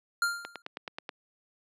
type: tone with exponential decay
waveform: square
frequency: 1396.9 Hz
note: F6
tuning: in tune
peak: -23 dBFS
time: 0.22-0.62 s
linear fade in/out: 2 ms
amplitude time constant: 86 ms
type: click train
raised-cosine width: 0.3 ms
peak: -20 dBFS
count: 7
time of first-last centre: 0.45-1.092 s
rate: 9.35 Hz
effects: high-pass 300 Hz 12 dB/octave + low-pass 12000 Hz 12 dB/octave